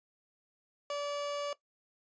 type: tone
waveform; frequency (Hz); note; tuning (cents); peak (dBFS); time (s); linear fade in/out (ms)
30% pulse; 577; D5; -31; -31; 0.9-1.53; 2
effects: noise-tail reverb RT60 0.1 s tail -17 dB re dry + resampled to 16000 Hz